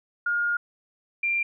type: tone pair in turn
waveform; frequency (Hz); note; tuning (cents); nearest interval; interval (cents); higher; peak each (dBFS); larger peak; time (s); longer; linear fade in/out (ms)
sine; 1421 / 2378; F6 / D7; +30 / +21; major sixth; 891; second; -22; neither; 0.26-0.57 / 1.23-1.43; first; 5
effects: none